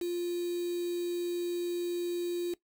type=tone with quantisation; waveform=sine; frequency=349.2 Hz; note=F4; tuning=in tune; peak=-30 dBFS; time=0.01-2.54 s; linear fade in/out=5 ms; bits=7; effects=noise-tail reverb RT60 0.1 s tail -18 dB re dry